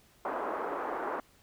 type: band-pass noise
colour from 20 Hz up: white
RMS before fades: -35 dBFS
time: 0.25-1.2 s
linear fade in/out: 2 ms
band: 300 to 1200 Hz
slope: 24 dB/octave
effects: pink hiss -63 dBFS RMS until 1.42 s